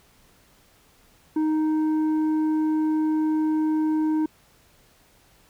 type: tone with tanh clipping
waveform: sine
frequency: 311.1 Hz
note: D#4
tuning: in tune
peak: -21 dBFS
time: 1.36-4.26 s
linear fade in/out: 5 ms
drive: 6 dB
effects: pink hiss -58 dBFS RMS until 5.49 s